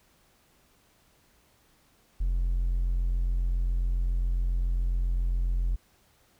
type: tone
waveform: triangle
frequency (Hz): 43.65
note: F1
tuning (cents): 0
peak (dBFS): -21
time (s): 2.2-5.76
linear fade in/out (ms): 10
effects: tanh soft clip ceiling -18 dBFS + pink hiss -64 dBFS RMS until 6.39 s